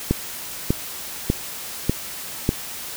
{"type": "click train", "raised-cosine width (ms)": 3, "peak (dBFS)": -4, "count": 5, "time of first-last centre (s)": [0.11, 2.491], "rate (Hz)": 1.68, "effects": ["white hiss -33 dBFS RMS until 2.96 s"]}